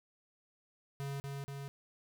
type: tone with echo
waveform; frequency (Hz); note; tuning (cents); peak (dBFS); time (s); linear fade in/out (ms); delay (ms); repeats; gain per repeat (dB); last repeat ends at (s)
square; 139.3; C#3; +9; -38; 1-1.2; 0; 240; 2; -2; 1.68
effects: none